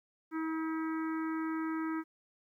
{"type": "harmonic tone with a mistuned harmonic", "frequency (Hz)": 320, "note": "D#4", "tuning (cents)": 49, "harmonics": [1, 3, 4, 5, 6, 7], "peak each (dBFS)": [-33, -45, -43, -47, -50, -54], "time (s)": [0.31, 2.04], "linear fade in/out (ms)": 50, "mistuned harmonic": 6, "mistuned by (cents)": 26, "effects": ["12-bit"]}